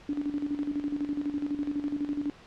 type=tone with tremolo; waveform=sine; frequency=290.4 Hz; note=D4; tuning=19 cents flat; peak=-26 dBFS; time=0.09-2.3 s; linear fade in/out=2 ms; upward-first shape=square; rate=12 Hz; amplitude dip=65%; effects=pink hiss -52 dBFS RMS until 2.46 s + low-pass 4000 Hz 12 dB/octave